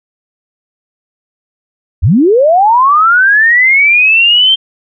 sine linear sweep, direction up, 60.4 to 3161 Hz, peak -4 dBFS, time 2.02-4.56 s, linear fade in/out 20 ms, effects none

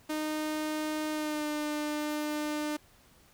sawtooth tone with pitch glide, 307.6 to 300.1 Hz, D#4 to D4, -20 to +38 cents, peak -27 dBFS, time 0.09-2.77 s, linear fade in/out 10 ms, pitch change -42 cents, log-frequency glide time 1.11-1.46 s, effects pink hiss -61 dBFS RMS until 3.33 s

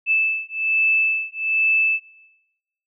sine beating tone pair, 2629 / 2630.2 Hz, E7 / E7, -5 / -4 cents, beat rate 1.2 Hz, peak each -20 dBFS, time 0.06-2 s, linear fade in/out 50 ms, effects noise-tail reverb RT60 1.0 s tail -23 dB re dry

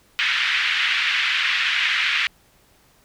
white band-pass noise, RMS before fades -21 dBFS, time 0.19-2.27 s, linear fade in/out 0 ms, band 1600 to 3000 Hz, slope 24 dB/octave, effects pink hiss -57 dBFS RMS until 3.04 s

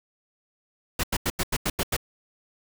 pink noise bursts, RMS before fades -25 dBFS, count 8, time 0.99-1.966 s, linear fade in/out 5 ms, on 45 ms, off 88 ms, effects none

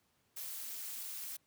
blue noise with amplitude modulation, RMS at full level -40 dBFS, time 0.36-1.37 s, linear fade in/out 10 ms, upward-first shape sine, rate 298 Hz, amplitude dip 80%, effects pink hiss -75 dBFS RMS until 1.46 s + high-pass 80 Hz 12 dB/octave

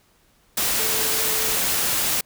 sine tone in noise, 440 Hz, A4, in tune, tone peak -33 dBFS, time 0.79-1.56 s, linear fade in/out 5 ms, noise white, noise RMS -22 dBFS, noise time 0.57-2.21 s, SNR -14 dB, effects pink hiss -60 dBFS RMS until 2.25 s

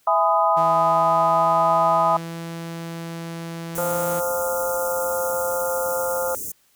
sine chord, E major seventh, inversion none, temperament equal with one note detuned, 659.3 / 830.6 / 1007.4 / 1244.5 Hz, E5 / G#5 / B5 / D#6, 0 / 0 / +34 / 0 cents, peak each -21 dBFS, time 0.07-2.17 s, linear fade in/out 5 ms
sawtooth tone with pitch glide, 162.2 to 166.66 Hz, E3 to E3, -28 to +19 cents, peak -26 dBFS, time 0.56-4.21 s, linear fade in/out 20 ms, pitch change +47 cents, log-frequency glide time 0.95-2.35 s
white band-stop noise, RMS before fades -31 dBFS, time 3.75-6.52 s, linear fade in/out 5 ms, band 500 to 6100 Hz, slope 48 dB/octave
harmonic tone, 174.61 Hz, F3, in tune, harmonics 3 / 4 / 5 / 6 / 7 / 8, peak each -23 / -33 / -31 / -40 / -34 / -32 dBFS, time 3.78-6.35 s, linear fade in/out 0 ms
effects white hiss -61 dBFS RMS until 6.75 s

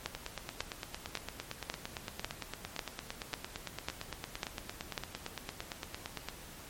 two click trains, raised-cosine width 0.2 ms, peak -16 / -20 dBFS, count 10 / 55, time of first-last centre 0.06-4.978 / 0.15-6.286 s, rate 1.83 / 8.8 Hz, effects pink hiss -50 dBFS RMS until 6.69 s + MP3 64 kbps

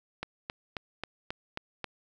click train, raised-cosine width 0.3 ms, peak -18 dBFS, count 7, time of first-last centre 0.23-1.843 s, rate 3.72 Hz, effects none

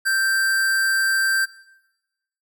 square tone with amplitude modulation, 1568 Hz, G6, in tune, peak -17 dBFS, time 0.05-1.46 s, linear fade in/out 20 ms, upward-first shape sine, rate 211 Hz, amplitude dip 30%, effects noise-tail reverb RT60 1.0 s tail -21 dB re dry

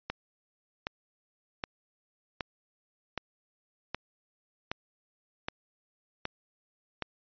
click train, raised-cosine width 0.3 ms, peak -16 dBFS, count 10, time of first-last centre 0.1-7.023 s, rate 1.3 Hz, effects resampled to 11025 Hz

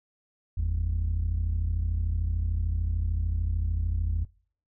sine tone pair together, 49 / 82.4 Hz, G1 / E2, 0 / 0 cents, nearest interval major sixth, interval 900 cents, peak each -25 dBFS, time 0.57-4.25 s, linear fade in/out 10 ms, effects noise-tail reverb RT60 0.5 s tail -25 dB re dry + tanh soft clip ceiling -21 dBFS

